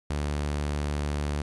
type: tone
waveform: sawtooth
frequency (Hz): 73.3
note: D2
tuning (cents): -3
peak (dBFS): -23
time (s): 0.1-1.42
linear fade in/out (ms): 5
effects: resampled to 24000 Hz + 10-bit